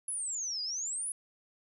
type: exponential two-way sweep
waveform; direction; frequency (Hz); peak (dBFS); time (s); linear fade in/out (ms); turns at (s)
sine; down then up; 10680 to 4806 to 10680; -33; 0.08-1.12; 2; 0.62
effects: none